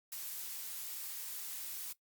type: noise with ADSR envelope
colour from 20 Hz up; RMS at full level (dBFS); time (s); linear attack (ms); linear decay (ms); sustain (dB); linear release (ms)
blue; -41; 0.12-1.93; 4; 29; -2; 8
effects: noise-tail reverb RT60 0.1 s tail -18 dB re dry + Opus 48 kbps